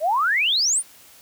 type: exponential sweep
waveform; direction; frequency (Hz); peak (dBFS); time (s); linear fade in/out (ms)
sine; up; 579 to 10000; -17; 0-0.83; 50
effects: white hiss -49 dBFS RMS until 1.21 s